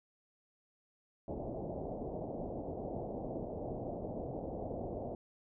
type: low-pass noise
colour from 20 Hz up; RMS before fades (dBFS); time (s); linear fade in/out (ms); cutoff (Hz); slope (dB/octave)
white; -41; 1.28-5.15; 2; 720; 48
effects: none